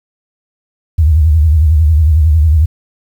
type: tone with vibrato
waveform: sine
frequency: 77.78 Hz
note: D#2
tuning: in tune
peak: -5 dBFS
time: 0.98-2.66 s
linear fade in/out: 10 ms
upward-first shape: sine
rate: 11 Hz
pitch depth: 130 cents each way
effects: 7-bit